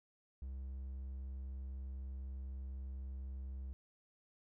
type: tone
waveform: triangle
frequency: 66 Hz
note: C2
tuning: 16 cents sharp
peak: -40 dBFS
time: 0.42-3.73 s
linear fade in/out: 0 ms
effects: none